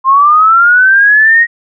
sine linear sweep, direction up, 1046.5 to 1892 Hz, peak -3 dBFS, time 0.04-1.47 s, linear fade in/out 50 ms, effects none

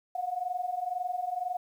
sine tone pair together, 709 / 731 Hz, F5 / F#5, +26 / -21 cents, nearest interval minor second, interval 53 cents, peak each -34 / -32 dBFS, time 0.15-1.57 s, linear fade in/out 5 ms, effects 10-bit

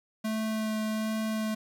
square tone with vibrato, 217.9 Hz, A3, 17 cents flat, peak -29 dBFS, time 0.24-1.55 s, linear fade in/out 10 ms, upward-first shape sine, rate 1.3 Hz, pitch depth 10 cents each way, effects 10-bit

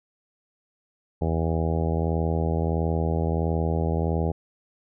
harmonic tone, 81.5 Hz, E2, 19 cents flat, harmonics 1 / 2 / 3 / 4 / 5 / 6 / 7 / 8 / 9 / 10, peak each -25 / -27 / -34 / -34 / -32 / -33 / -37 / -37 / -38 / -37 dBFS, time 1.21-4.32 s, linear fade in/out 10 ms, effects none

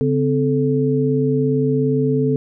sine tone cluster, 140.4 / 257.6 / 435.3 Hz, C#3 / C4 / A4, +22 / -27 / -19 cents, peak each -19 dBFS, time 0.01-2.36 s, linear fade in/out 0 ms, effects none

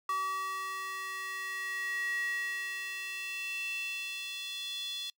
square tone with high-pass filter sweep, 381.5 Hz, G4, 47 cents flat, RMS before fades -37 dBFS, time 0.09-5.1 s, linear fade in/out 2 ms, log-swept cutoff 1200 to 3600 Hz, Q 6.6, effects noise-tail reverb RT60 0.1 s tail -25 dB re dry

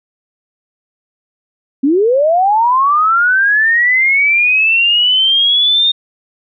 sine linear sweep, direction up, 257.3 to 3679 Hz, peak -8 dBFS, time 1.83-5.92 s, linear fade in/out 10 ms, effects none

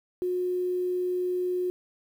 sine tone with quantisation, 361.8 Hz, F#4, 39 cents flat, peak -25 dBFS, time 0.22-1.7 s, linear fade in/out 0 ms, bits 9, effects none

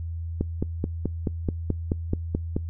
click train, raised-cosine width 3 ms, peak -11 dBFS, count 11, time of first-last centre 0.41-2.565 s, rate 4.64 Hz, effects noise-tail reverb RT60 0.2 s tail -26 dB re dry + added 83 Hz sine -29 dBFS peak until 2.69 s

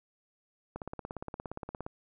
click train, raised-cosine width 1 ms, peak -24 dBFS, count 20, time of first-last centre 0.76-1.865 s, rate 17.2 Hz, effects none

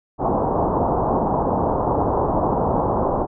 white low-pass noise, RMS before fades -20 dBFS, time 0.18-3.27 s, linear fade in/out 50 ms, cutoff 1000 Hz, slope 48 dB/octave, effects none

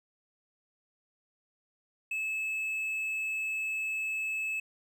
triangle tone, 2600 Hz, E7, 24 cents flat, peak -29 dBFS, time 2.11-4.6 s, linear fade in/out 5 ms, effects none

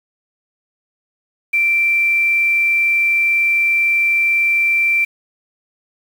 sine tone with quantisation, 2349 Hz, D7, in tune, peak -12 dBFS, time 1.53-5.05 s, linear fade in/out 10 ms, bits 6, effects none

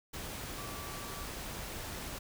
sine tone in noise, 1156 Hz, D6, 28 cents flat, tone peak -48 dBFS, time 0.57-1.25 s, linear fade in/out 10 ms, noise pink, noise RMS -42 dBFS, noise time 0.13-2.19 s, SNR -9 dB, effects none

